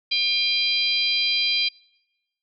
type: harmonic tone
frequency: 800 Hz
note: G5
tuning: 35 cents sharp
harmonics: 3 / 4 / 5 / 6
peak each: -25 / -25 / -25 / -25 dBFS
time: 0.11-1.69 s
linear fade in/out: 10 ms
effects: noise-tail reverb RT60 1.0 s tail -26 dB re dry